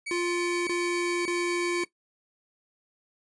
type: tone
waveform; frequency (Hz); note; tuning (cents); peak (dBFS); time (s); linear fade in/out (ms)
40% pulse; 2266; C#7; +37; -32; 0.06-1.85; 10
type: tone bursts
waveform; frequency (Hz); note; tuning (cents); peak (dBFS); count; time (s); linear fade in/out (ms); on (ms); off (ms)
square; 349.2; F4; 0; -27; 3; 0.11-1.838; 2; 560; 24
effects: noise-tail reverb RT60 0.1 s tail -17 dB re dry + resampled to 22050 Hz